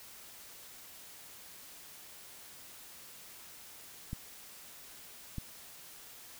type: clicks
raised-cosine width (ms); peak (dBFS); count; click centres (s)
5; -25; 2; 4.131 / 5.383
effects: white hiss -52 dBFS RMS until 6.39 s